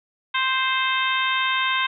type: harmonic tone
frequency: 523.3 Hz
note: C5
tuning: in tune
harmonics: 2 / 3 / 4 / 5 / 6 / 7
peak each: -24 / -26 / -27 / -28 / -29 / -29 dBFS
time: 0.34-1.87 s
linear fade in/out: 10 ms
effects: none